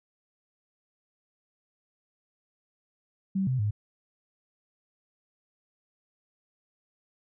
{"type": "tone with pitch steps", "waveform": "sine", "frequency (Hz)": [192.6, 129.1, 104.4], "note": ["G3", "C3", "G#2"], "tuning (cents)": [-30, -23, 10], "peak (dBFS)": -24, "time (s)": [3.35, 3.71], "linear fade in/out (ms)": 10, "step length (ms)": 120, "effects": []}